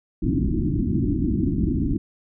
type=low-pass noise; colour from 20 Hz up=white; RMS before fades=-22 dBFS; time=0.22-1.98 s; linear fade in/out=5 ms; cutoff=340 Hz; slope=96 dB/octave; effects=none